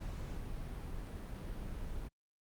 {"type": "noise", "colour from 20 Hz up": "brown", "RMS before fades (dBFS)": -42, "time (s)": [0, 2.09], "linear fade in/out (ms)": 20, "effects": ["Opus 48 kbps"]}